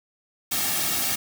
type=noise with comb filter; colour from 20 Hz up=white; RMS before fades=-25 dBFS; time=0.51-1.16 s; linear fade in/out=10 ms; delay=2 ms; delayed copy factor=-0.7; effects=none